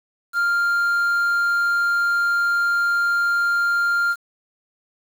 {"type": "tone with quantisation", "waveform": "triangle", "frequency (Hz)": 1396.9, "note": "F6", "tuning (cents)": 0, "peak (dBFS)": -15, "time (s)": [0.33, 4.16], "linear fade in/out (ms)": 50, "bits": 7, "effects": []}